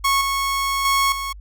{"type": "tone with level steps", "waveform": "sawtooth", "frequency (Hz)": 1100, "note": "C#6", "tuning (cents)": -14, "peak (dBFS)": [-12, -16, -12, -21], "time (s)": [0.04, 1.33], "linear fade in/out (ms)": 10, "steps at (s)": [0.21, 0.85, 1.12], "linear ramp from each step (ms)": 2, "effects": ["added 50 Hz sine -36 dBFS peak until 1.4 s"]}